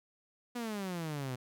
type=exponential sweep; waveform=sawtooth; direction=down; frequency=246.9 to 123 Hz; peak=-32 dBFS; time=0.55-1.36 s; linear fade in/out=10 ms; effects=none

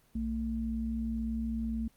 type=tone pair together; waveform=sine; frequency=61.74 / 225.5 Hz; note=B1 / A3; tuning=0 / +43 cents; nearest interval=octave + minor seventh; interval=2243 cents; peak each=-36 / -32 dBFS; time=0.15-1.88 s; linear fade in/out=5 ms; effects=pink hiss -66 dBFS RMS until 1.96 s + Opus 24 kbps

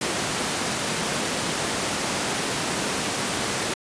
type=high-pass noise; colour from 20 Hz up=pink; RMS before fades=-26 dBFS; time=0.01-3.74 s; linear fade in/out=5 ms; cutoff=170 Hz; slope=12 dB/octave; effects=resampled to 22050 Hz

